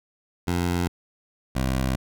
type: tone pair in turn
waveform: 15% pulse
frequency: 87.7 / 65.13 Hz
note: F2 / C2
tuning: +8 / -7 cents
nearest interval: perfect fourth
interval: 515 cents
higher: first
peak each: -16 dBFS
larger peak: neither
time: 0.47-0.88 / 1.55-1.96 s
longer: neither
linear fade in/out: 10 ms
effects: none